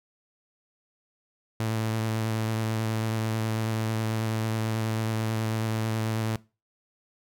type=tone with vibrato; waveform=sawtooth; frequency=110.9 Hz; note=A2; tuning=14 cents sharp; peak=-22 dBFS; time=1.6-6.36 s; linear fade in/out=0 ms; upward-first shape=sine; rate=9.2 Hz; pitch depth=18 cents each way; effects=noise-tail reverb RT60 0.3 s tail -21 dB re dry